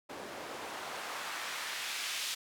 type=noise with band-pass filter sweep; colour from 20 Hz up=white; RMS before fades=-40 dBFS; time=0.09-2.35 s; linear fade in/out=10 ms; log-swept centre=400 to 3300 Hz; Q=0.84; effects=none